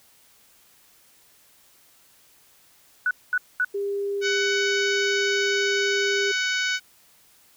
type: tone bursts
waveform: sine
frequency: 1480 Hz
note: F#6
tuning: in tune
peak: -19 dBFS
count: 3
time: 3.06-3.647 s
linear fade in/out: 2 ms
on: 49 ms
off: 220 ms
type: tone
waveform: sine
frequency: 401 Hz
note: G4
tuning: 39 cents sharp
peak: -24 dBFS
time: 3.74-6.32 s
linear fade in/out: 10 ms
type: harmonic tone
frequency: 748 Hz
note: F#5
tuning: 19 cents sharp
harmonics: 2 / 3 / 4 / 5 / 6 / 7 / 8 / 9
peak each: -25 / -29 / -31 / -33 / -35 / -36 / -37 / -38 dBFS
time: 4.21-6.8 s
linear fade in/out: 50 ms
effects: white hiss -57 dBFS RMS until 7.56 s